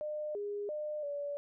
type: tone with pitch steps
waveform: sine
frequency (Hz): 604 / 409.8 / 603 / 575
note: D5 / G#4 / D5 / D5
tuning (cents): +48 / -23 / +46 / -37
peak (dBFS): -35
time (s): 0.01-1.37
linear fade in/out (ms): 0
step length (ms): 340
effects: none